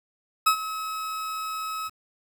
40% pulse tone with ADSR envelope, 1284 Hz, E6, 46 cents flat, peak -14 dBFS, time 0.46-1.9 s, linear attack 11 ms, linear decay 86 ms, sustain -15 dB, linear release 32 ms, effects 8-bit

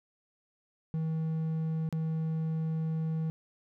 triangle tone with dropouts, 160 Hz, D#3, 49 cents sharp, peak -27 dBFS, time 0.94-3.3 s, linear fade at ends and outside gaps 0 ms, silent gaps 1.89-1.926 s, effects none

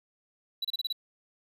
triangle tone bursts, 3942 Hz, B7, 4 cents flat, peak -27 dBFS, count 6, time 0.62-0.927 s, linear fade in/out 5 ms, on 27 ms, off 29 ms, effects none

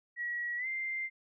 sine tone with pitch glide, 1918 to 2092 Hz, A#6 to C7, +49 to -1 cents, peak -33 dBFS, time 0.16-1.1 s, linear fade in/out 50 ms, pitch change +150 cents, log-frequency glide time 0.57-0.67 s, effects none

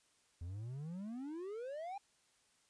triangle exponential sweep, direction up, 81.4 to 821 Hz, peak -40 dBFS, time 0.41-1.98 s, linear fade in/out 5 ms, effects white hiss -73 dBFS RMS until 2.69 s + resampled to 22050 Hz

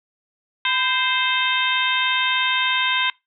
harmonic tone with a mistuned harmonic, 523.3 Hz, C5, in tune, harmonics 2 / 3 / 4 / 5 / 6 / 7, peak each -25 / -25 / -25 / -25 / -25 / -25 dBFS, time 0.65-3.1 s, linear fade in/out 2 ms, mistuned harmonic 2, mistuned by -63 cents, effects noise-tail reverb RT60 0.2 s tail -22 dB re dry

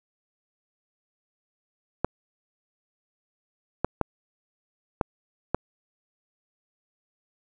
clicks, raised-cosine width 1 ms, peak -8 dBFS, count 5, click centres 2.046 / 3.846 / 4.013 / 5.012 / 5.546 s, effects none

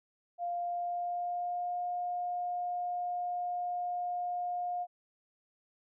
sine tone with pitch glide, 698.5 to 711.5 Hz, F5 to F5, 0 to +32 cents, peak -32 dBFS, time 0.38-4.87 s, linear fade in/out 50 ms, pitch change +32 cents, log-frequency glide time 0.51-1.81 s, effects none

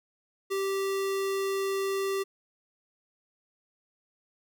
square tone, 390.2 Hz, G4, 8 cents flat, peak -28 dBFS, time 0.5-2.24 s, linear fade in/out 20 ms, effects none

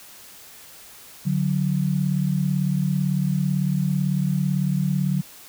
sine tone pair together, 146.1 / 184.07 Hz, D3 / F#3, -9 / -9 cents, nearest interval major third, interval 400 cents, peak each -22 dBFS, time 1.25-5.22 s, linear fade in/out 20 ms, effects white hiss -45 dBFS RMS until 5.48 s

